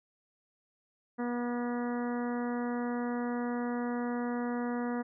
harmonic tone, 241.6 Hz, B3, 38 cents flat, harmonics 1 / 2 / 3 / 4 / 5 / 6 / 7 / 8, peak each -32 / -38 / -42 / -44 / -46 / -48 / -49 / -50 dBFS, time 1.18-5.03 s, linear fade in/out 20 ms, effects none

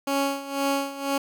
15% pulse tone with tremolo, 277.2 Hz, C#4, in tune, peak -15 dBFS, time 0.07-1.18 s, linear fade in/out 5 ms, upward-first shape sine, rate 2 Hz, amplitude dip 80%, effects none

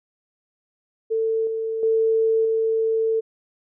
sine tone with level steps, 446.5 Hz, A4, 25 cents sharp, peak -19 / -23 / -16 / -18 dBFS, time 1.1-3.21 s, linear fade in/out 20 ms, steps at 1.47 / 1.83 / 2.45 s, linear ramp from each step 2 ms, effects none

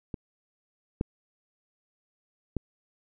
clicks, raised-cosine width 3 ms, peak -21 / -13 / -16 dBFS, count 3, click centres 0.142 / 1.011 / 2.567 s, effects none

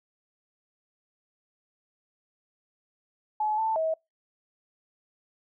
sine tone with pitch steps, 854 / 885 / 641 Hz, G#5 / A5 / E5, +48 / +10 / -49 cents, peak -24 dBFS, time 3.4-3.94 s, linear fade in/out 5 ms, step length 180 ms, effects noise-tail reverb RT60 0.2 s tail -25 dB re dry

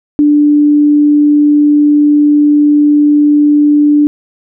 sine tone, 294.6 Hz, D4, 6 cents sharp, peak -4 dBFS, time 0.19-4.07 s, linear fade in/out 0 ms, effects none

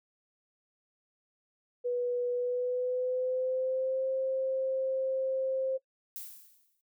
sine tone with pitch glide, 489.4 to 527.6 Hz, B4 to C5, -16 to +14 cents, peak -28 dBFS, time 1.84-5.78 s, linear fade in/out 20 ms, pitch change +130 cents, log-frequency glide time 2.31-4.07 s
violet noise with exponential decay, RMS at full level -39 dBFS, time 6.16-6.81 s, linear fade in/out 0 ms, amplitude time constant 140 ms
effects noise-tail reverb RT60 0.1 s tail -21 dB re dry

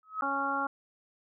sine tone with exponential growth, 1279 Hz, D#6, 47 cents sharp, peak -26 dBFS, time 0.03-0.21 s, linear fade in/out 1 ms, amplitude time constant 39 ms
harmonic tone, 276.6 Hz, C#4, 4 cents flat, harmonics 1 / 2 / 3 / 4 / 5, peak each -38 / -40 / -34 / -34 / -32 dBFS, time 0.22-0.67 s, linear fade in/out 5 ms
effects none

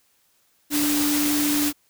sine tone in noise, 293.7 Hz, D4, in tune, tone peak -21 dBFS, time 0.7-1.73 s, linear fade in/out 50 ms, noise white, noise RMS -25 dBFS, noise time 0.7-1.73 s, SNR +1 dB, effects white hiss -64 dBFS RMS until 1.89 s

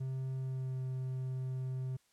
triangle tone with pitch glide, 131.6 to 129.79 Hz, C3 to C3, +10 to -14 cents, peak -33 dBFS, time 0-1.97 s, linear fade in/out 10 ms, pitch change -24 cents, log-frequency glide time 0.36-0.81 s, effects white hiss -72 dBFS RMS until 2.12 s + low-pass 10000 Hz 12 dB/octave

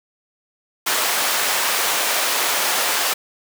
pink high-pass noise, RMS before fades -20 dBFS, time 0.86-3.14 s, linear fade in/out 10 ms, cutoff 720 Hz, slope 12 dB/octave, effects none

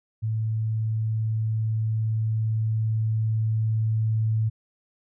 sine tone with level ramp, 110.3 Hz, A2, 5 cents sharp, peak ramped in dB -23 to -20 dBFS, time 0.22-4.5 s, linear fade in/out 20 ms, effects none

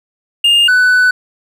triangle tone pair in turn, 2822 / 1494.9 Hz, F7 / F#6, +17 / +17 cents, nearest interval major seventh, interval 1100 cents, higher first, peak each -5 dBFS, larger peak neither, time 0.44-0.68 / 0.68-1.11 s, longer second, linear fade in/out 5 ms, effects none

